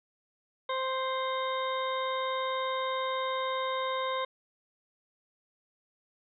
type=harmonic tone with a mistuned harmonic; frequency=523.3 Hz; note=C5; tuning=in tune; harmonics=1 / 2 / 3 / 4 / 6 / 7; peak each=-33 / -32 / -43 / -41 / -47 / -40 dBFS; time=0.69-4.25 s; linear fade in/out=5 ms; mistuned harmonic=7; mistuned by=+20 cents; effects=none